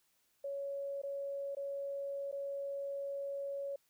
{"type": "tone with dropouts", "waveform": "sine", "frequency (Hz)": 558, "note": "C#5", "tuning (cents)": 11, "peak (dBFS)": -37, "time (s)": [0.44, 3.76], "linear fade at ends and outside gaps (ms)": 5, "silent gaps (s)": [[1.018, 1.034], [1.55, 1.568], [2.315, 2.325]], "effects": ["white hiss -75 dBFS RMS until 3.89 s"]}